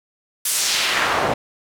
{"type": "noise with band-pass filter sweep", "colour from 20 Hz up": "pink", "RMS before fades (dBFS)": -20, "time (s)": [0.45, 1.34], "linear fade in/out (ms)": 5, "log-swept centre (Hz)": [11000, 600], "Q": 1.1, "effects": []}